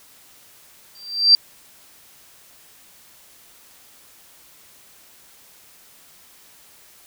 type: tone with exponential growth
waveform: sine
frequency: 4699 Hz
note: D8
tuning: in tune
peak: -5 dBFS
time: 0.95-1.35 s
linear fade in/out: 1 ms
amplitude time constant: 86 ms
effects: white hiss -50 dBFS RMS until 7.06 s